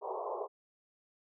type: band-pass noise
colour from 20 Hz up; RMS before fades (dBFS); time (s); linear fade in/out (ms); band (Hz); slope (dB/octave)
pink; -38; 0.01-0.48; 50; 380 to 1100; 96
effects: none